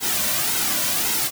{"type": "noise with flanger", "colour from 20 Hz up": "white", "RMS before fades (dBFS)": -22, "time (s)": [0, 1.31], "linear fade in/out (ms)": 50, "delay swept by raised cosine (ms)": [1.7, 2.41], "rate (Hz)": 1.8, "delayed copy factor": -0.6, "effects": []}